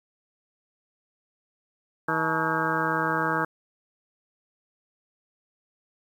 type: harmonic tone with a mistuned harmonic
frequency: 160.4 Hz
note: E3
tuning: 47 cents flat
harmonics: 1 / 2 / 3 / 4 / 5 / 6 / 7 / 8 / 9 / 10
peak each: -34 / -32 / -33 / -36 / -31 / -36 / -31 / -31 / -32 / -30 dBFS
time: 2.08-3.45 s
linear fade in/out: 5 ms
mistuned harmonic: 5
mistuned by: +130 cents
effects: 9-bit